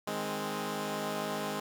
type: chord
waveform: 10% pulse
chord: Ab major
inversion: second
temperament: equal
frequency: 155.56 / 207.7 / 261.6 Hz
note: Eb3 / Ab3 / C4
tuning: 0 / 0 / 0 cents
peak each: -32 / -27 / -31 dBFS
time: 0.07-1.6 s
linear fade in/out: 5 ms
effects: none